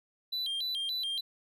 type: tone with vibrato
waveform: triangle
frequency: 3567 Hz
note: A7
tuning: 23 cents sharp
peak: -30 dBFS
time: 0.32-1.21 s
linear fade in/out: 10 ms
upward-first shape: square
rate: 3.5 Hz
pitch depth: 190 cents each way
effects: none